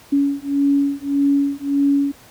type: beating tone pair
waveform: sine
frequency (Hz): 280.4 / 282.1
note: C#4 / C#4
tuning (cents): +20 / +30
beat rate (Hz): 1.7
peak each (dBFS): -18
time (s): 0.12-2.12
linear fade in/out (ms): 10
effects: pink hiss -46 dBFS RMS until 2.3 s + high-pass 60 Hz 12 dB/octave